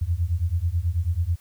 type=beating tone pair; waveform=sine; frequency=81.2 / 90.4 Hz; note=E2 / F#2; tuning=-26 / -40 cents; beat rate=9.2 Hz; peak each=-24 dBFS; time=0.01-1.36 s; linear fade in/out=10 ms; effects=white hiss -58 dBFS RMS until 1.4 s